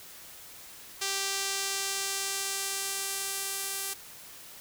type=tone with band-pass filter sweep; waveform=sawtooth; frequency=392 Hz; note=G4; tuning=in tune; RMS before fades=-33 dBFS; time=1.01-3.94 s; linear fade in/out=10 ms; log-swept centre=6100 to 11000 Hz; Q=0.97; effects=white hiss -48 dBFS RMS until 4.6 s